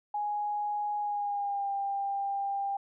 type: tone with pitch glide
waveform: sine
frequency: 830.6 to 795.4 Hz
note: G#5 to G5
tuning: 0 to +25 cents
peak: -29 dBFS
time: 0.14-2.77 s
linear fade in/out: 5 ms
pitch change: -75 cents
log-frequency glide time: 0.99-1.71 s
effects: none